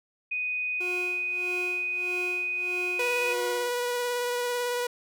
sine tone, 2490 Hz, D#7, 1 cent sharp, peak -27 dBFS, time 0.31-3.34 s, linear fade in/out 10 ms
40% pulse tone with tremolo, 360 Hz, F#4, 47 cents flat, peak -32 dBFS, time 0.8-3.7 s, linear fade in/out 10 ms, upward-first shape sine, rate 1.6 Hz, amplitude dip 85%
sawtooth tone with vibrato, 487.8 Hz, B4, 21 cents flat, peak -23 dBFS, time 2.99-4.87 s, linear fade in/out 5 ms, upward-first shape triangle, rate 18 Hz, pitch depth 18 cents each way
effects none

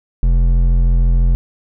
sine tone with hard clipping, 43.07 Hz, F1, 23 cents flat, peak -11 dBFS, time 0.23-1.35 s, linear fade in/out 0 ms, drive 8 dB, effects none

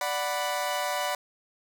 sawtooth chord, B minor, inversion first, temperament equal, 587.3 / 740 / 987.8 Hz, D5 / F#5 / B5, 0 / 0 / 0 cents, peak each -28 dBFS, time 0.01-1.15 s, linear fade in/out 2 ms, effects none

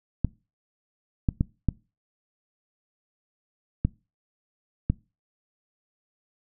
clicks, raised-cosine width 5 ms, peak -9 dBFS, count 6, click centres 0.247 / 1.288 / 1.409 / 1.687 / 3.85 / 4.9 s, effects noise-tail reverb RT60 0.3 s tail -23 dB re dry

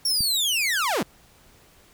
sawtooth linear sweep, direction down, 5570 to 140 Hz, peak -18 dBFS, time 0.05-1.03 s, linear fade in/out 5 ms
click, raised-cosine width 5 ms, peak -21 dBFS, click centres 0.207 s
effects pink hiss -55 dBFS RMS until 1.93 s

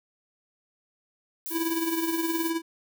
violet noise, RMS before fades -35 dBFS, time 1.46-2.5 s, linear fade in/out 0 ms
square tone with tremolo, 329.6 Hz, E4, in tune, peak -24 dBFS, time 1.5-2.62 s, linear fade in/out 50 ms, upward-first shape triangle, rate 19 Hz, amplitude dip 65%
effects none

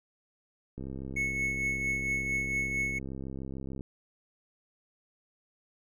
click train, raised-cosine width 3 ms, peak -27 dBFS, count 203, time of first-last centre 0.78-3.808 s, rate 66.7 Hz
triangle tone with tremolo, 2200 Hz, C#7, 14 cents flat, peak -25 dBFS, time 1.16-2.99 s, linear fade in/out 10 ms, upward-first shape triangle, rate 4.4 Hz, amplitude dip 55%
effects none

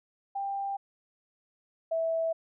sine tone pair in turn, 792 / 654.6 Hz, G5 / E5, +18 / -12 cents, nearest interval minor third, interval 330 cents, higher first, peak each -30 / -26 dBFS, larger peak second, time 0.35-0.77 / 1.91-2.33 s, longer neither, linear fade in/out 10 ms, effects none

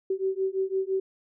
sine beating tone pair, 379.8 / 385.7 Hz, F#4 / G4, +45 / -28 cents, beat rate 5.9 Hz, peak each -28 dBFS, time 0.1-1 s, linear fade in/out 5 ms, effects none

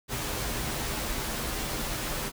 pink noise with comb filter, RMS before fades -32 dBFS, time 0.08-2.32 s, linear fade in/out 50 ms, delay 11 ms, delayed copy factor -0.5, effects none

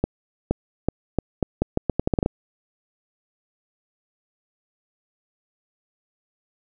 accelerating click train, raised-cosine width 2 ms, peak -6 dBFS, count 14, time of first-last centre 0.04-2.261 s, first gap 470 ms, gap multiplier 0.8, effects none

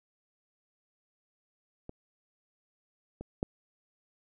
clicks, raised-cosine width 2 ms, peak -28 / -27 / -16 dBFS, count 3, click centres 1.894 / 3.21 / 3.429 s, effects none

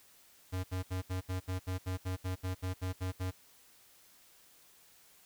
square tone bursts, 92.5 Hz, F#2, in tune, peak -34 dBFS, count 15, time 0.52-3.314 s, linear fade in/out 20 ms, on 120 ms, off 71 ms, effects white hiss -62 dBFS RMS until 5.25 s

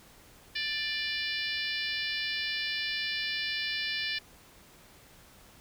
harmonic tone with a mistuned harmonic, 587.3 Hz, D5, in tune, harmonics 3 / 4 / 5 / 6 / 7 / 8 / 9, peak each -36 / -37 / -38 / -39 / -39 / -40 / -41 dBFS, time 0.55-4.19 s, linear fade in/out 10 ms, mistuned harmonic 4, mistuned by +24 cents, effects pink hiss -56 dBFS RMS until 5.6 s

